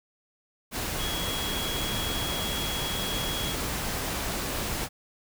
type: tone in noise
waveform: sine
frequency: 3322 Hz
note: G#7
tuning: in tune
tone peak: -33 dBFS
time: 0.97-3.56 s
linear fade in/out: 50 ms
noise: pink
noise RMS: -31 dBFS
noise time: 0.71-4.89 s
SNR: -5 dB
effects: none